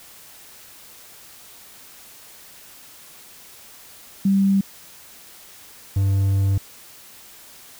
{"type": "tone pair in turn", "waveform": ["sine", "triangle"], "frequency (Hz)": [195.7, 97.85], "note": ["G3", "G2"], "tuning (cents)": [-3, -3], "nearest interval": "octave", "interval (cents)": 1200, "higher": "first", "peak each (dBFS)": -14, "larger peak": "neither", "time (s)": [[4.25, 4.61], [5.96, 6.58]], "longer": "second", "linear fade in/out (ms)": 5, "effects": ["white hiss -45 dBFS RMS until 7.79 s"]}